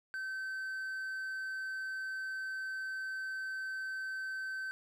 triangle tone, 1541 Hz, G6, 30 cents flat, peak -35 dBFS, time 0.14-4.71 s, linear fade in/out 0 ms, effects none

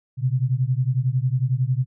sine beating tone pair, 123.6 / 134.6 Hz, B2 / C3, +2 / +49 cents, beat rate 11 Hz, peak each -21 / -22 dBFS, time 0.17-1.86 s, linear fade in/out 50 ms, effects none

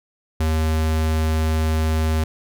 square tone, 79 Hz, D#2, 27 cents sharp, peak -18 dBFS, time 0.4-2.24 s, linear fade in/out 5 ms, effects none

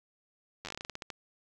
slowing click train, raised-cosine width 0.2 ms, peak -22 dBFS, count 14, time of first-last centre 0.65-1.102 s, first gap 10 ms, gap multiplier 1.19, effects none

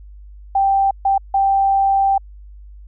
sine tone bursts at uneven times, 784 Hz, G5, in tune, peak -12 dBFS, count 3, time 0.55-0.91 / 1.05-1.18 / 1.34-2.18 s, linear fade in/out 5 ms, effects added 50 Hz sine -36 dBFS peak until 2.87 s

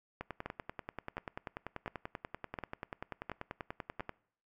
two click trains, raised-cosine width 0.5 ms, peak -23 / -24 dBFS, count 6 / 41, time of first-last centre 0.46-4.006 / 0.21-4.093 s, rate 1.41 / 10.3 Hz, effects noise-tail reverb RT60 0.6 s tail -23 dB re dry

